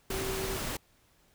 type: tone in noise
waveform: sine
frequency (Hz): 383.2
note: G4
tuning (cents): -39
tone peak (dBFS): -35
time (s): 0.1-0.57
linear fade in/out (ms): 5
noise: pink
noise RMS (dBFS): -35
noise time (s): 0.1-0.77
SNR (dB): -3
effects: pink hiss -66 dBFS RMS until 1.34 s